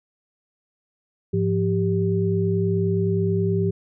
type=tone cluster; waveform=sine; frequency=104.1 / 173.6 / 392.4 Hz; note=G#2 / F3 / G4; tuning=+5 / -10 / +2 cents; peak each=-23 dBFS; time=1.33-3.71 s; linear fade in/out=10 ms; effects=none